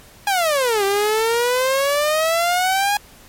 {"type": "exponential two-way sweep", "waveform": "sawtooth", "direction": "down then up", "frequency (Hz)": [830.6, 390.6, 830.6], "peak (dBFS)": -12, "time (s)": [0.27, 2.97], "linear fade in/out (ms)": 2, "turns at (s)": 0.84, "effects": ["pink hiss -46 dBFS RMS until 3.28 s", "MP3 64 kbps"]}